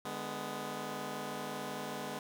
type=chord; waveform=10% pulse; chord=G# diminished; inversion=second; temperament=just; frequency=149.51 / 207.7 / 249.2 Hz; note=D3 / G#3 / B3; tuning=+31 / 0 / +16 cents; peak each=-37 / -34 / -34 dBFS; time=0.05-2.19 s; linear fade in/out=2 ms; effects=none